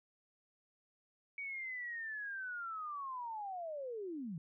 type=linear sweep; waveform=sine; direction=down; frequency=2268 to 150 Hz; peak=-40 dBFS; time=1.38-4.38 s; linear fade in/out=2 ms; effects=none